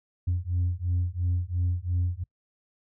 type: beating tone pair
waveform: sine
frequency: 87.31 / 90.21 Hz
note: F2 / F#2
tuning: 0 / -43 cents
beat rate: 2.9 Hz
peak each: -26 dBFS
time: 0.27-2.24 s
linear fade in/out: 10 ms
effects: noise-tail reverb RT60 0.1 s tail -26 dB re dry + tanh soft clip ceiling -20 dBFS